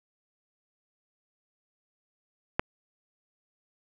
click, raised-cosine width 0.5 ms, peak -8 dBFS, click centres 2.595 s, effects none

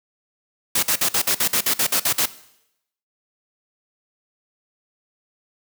white noise bursts, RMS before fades -19 dBFS, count 12, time 0.75-2.258 s, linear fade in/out 5 ms, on 78 ms, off 52 ms, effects noise-tail reverb RT60 0.8 s tail -17 dB re dry + high-pass 100 Hz 12 dB/octave

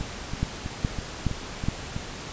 two click trains, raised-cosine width 5 ms, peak -18 / -11 dBFS, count 7 / 4, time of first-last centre 0.01-1.964 / 0.43-1.685 s, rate 3.07 / 2.39 Hz, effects pink hiss -37 dBFS RMS until 2.32 s + resampled to 16000 Hz

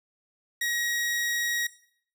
sawtooth tone, 1897 Hz, A#6, 30 cents sharp, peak -23 dBFS, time 0.61-1.67 s, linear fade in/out 5 ms, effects noise-tail reverb RT60 0.6 s tail -17 dB re dry

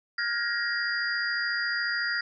sine tone cluster, 1409 / 1609 / 1683 / 1886 / 4819 Hz, F6 / G6 / G#6 / A#6 / D8, +15 / +45 / +23 / +20 / +44 cents, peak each -31 / -38 / -36 / -30 / -33 dBFS, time 0.18-2.21 s, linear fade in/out 5 ms, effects none

